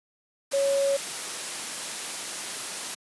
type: tone in noise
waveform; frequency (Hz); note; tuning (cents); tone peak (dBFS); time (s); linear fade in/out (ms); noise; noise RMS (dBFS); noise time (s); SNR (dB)
sine; 554.4; C#5; 0; -21; 0.53-0.97; 10; white; -33; 0.51-2.95; +9
effects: high-pass 200 Hz 12 dB/octave + resampled to 24000 Hz